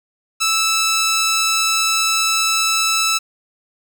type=tone; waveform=10% pulse; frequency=1315 Hz; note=E6; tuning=5 cents flat; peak=-7 dBFS; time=0.4-3.19 s; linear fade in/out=20 ms; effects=none